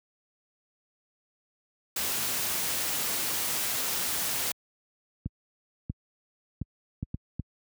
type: noise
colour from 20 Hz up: white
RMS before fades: -30 dBFS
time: 1.96-4.52 s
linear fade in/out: 5 ms
type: clicks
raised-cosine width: 5 ms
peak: -18 dBFS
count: 6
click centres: 5.26 / 5.899 / 6.616 / 7.029 / 7.144 / 7.396 s
effects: high-pass 60 Hz 12 dB/octave